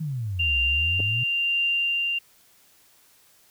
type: exponential two-way sweep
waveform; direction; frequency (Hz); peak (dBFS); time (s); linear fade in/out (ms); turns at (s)
sine; down then up; 164.8 to 61.74 to 125.1; -26; 0-1.24; 10; 0.61
type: tone with tremolo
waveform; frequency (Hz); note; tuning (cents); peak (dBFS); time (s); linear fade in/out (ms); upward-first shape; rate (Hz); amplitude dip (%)
sine; 2784; F7; -6; -20; 0.39-2.19; 10; triangle; 1; 30
type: clicks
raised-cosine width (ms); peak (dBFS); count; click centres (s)
2; -24 / -20; 2; 0.996 / 1.003
effects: white hiss -58 dBFS RMS until 3.5 s